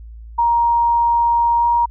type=tone with pitch glide; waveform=sine; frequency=940 to 945.4 Hz; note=A#5 to A#5; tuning=+14 to +24 cents; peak=-12 dBFS; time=0.38-1.86 s; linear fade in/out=10 ms; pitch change=+10 cents; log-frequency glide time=1.59-1.64 s; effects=added 56 Hz sine -33 dBFS peak until 1.9 s